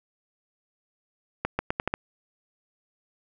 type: accelerating click train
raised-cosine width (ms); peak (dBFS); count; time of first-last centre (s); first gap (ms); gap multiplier
0.5; -10; 6; 1.45-1.939; 140; 0.82
effects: none